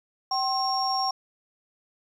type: tone cluster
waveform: sine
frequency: 772 / 1063 / 5540 Hz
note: G5 / C6 / F8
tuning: -27 / +27 / -15 cents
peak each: -26 / -29 / -27 dBFS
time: 0.31-1.11 s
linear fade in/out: 5 ms
effects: tanh soft clip ceiling -15 dBFS + 10-bit